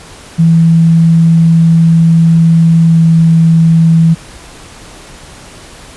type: tone with pitch glide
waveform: sine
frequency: 164.81 to 163.86 Hz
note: E3 to E3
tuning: 0 to -10 cents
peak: -3 dBFS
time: 0.38-4.15 s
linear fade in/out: 20 ms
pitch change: -10 cents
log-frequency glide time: 2.85-3.03 s
effects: pink hiss -33 dBFS RMS until 5.96 s + resampled to 24000 Hz